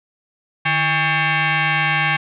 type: tone with frequency modulation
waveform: sine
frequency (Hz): 329.6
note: E4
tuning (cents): 0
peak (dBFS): -15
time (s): 0.65-2.17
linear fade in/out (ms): 10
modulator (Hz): 481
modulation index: 5.3
effects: none